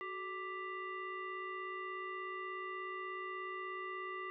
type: tone with frequency modulation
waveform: sine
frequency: 1174.7 Hz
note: D6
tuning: in tune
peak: -40 dBFS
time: 0.01-4.3 s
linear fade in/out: 0 ms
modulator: 802 Hz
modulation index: 1.2
effects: none